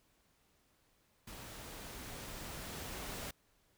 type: noise with level ramp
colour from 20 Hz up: pink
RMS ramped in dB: -50 to -43 dBFS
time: 1.27-3.31 s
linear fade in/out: 5 ms
effects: pink hiss -73 dBFS RMS until 3.77 s